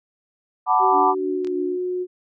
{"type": "chord", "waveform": "sine", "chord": "B minor seventh", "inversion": "second", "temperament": "equal", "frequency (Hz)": [740, 880, 987.8, 1174.7], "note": ["F#5", "A5", "B5", "D6"], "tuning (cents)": [0, 0, 0, 0], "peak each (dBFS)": -20, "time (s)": [0.66, 1.15], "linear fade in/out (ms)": 50}
{"type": "tone with pitch glide", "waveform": "sine", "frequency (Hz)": [380, 362.8], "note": ["F#4", "F#4"], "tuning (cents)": [46, -34], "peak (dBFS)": -22, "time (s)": [0.79, 2.07], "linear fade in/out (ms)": 50, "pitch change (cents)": -80, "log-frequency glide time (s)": [1.04, 1.55]}
{"type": "tone with tremolo", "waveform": "sine", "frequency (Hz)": 293.7, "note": "D4", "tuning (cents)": 0, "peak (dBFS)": -25, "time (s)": [0.91, 1.79], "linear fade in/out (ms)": 50, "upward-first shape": "sine", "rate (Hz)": 3.2, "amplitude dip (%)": 50}
{"type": "clicks", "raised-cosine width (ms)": 0.2, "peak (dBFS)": -24, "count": 2, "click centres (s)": [1.447, 1.472]}
{"effects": []}